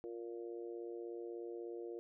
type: harmonic tone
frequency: 116.54 Hz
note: A#2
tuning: in tune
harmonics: 3 / 4 / 5 / 6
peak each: -45 / -47 / -57 / -61 dBFS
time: 0.04-1.99 s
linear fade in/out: 0 ms
effects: none